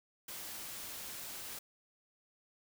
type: noise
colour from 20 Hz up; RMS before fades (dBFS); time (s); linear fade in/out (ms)
white; -45; 0.28-1.59; 5
effects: none